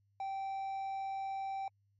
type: tone with hard clipping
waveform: triangle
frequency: 778 Hz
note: G5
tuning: 13 cents flat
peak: -37 dBFS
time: 0.2-1.68 s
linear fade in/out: 2 ms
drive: 6 dB
effects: added 100 Hz sine -70 dBFS peak until 1.99 s + MP3 32 kbps